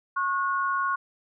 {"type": "tone pair together", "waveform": "sine", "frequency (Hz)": [1094, 1447.7], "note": ["C#6", "F#6"], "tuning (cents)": [-23, -38], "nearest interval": "perfect fourth", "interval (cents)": 485, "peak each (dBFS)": [-25, -28], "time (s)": [0.16, 0.96], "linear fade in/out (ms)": 10, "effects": []}